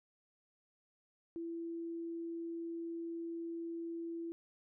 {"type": "tone", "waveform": "sine", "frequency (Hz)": 334.5, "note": "E4", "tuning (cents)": 25, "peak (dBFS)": -39, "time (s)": [1.36, 4.32], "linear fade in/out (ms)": 0, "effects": []}